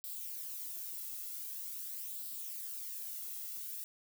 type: noise with flanger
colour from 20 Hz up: violet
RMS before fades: -43 dBFS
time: 0.04-3.84 s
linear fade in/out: 0 ms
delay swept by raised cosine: 0.23 to 1.53 ms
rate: 0.45 Hz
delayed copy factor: +0.5
effects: none